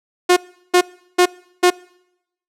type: tone bursts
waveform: sawtooth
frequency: 358.6 Hz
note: F4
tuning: 46 cents sharp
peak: -5 dBFS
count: 4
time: 0.29-1.704 s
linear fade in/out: 10 ms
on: 76 ms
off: 370 ms
effects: noise-tail reverb RT60 0.8 s tail -24 dB re dry + low-pass 11000 Hz 12 dB/octave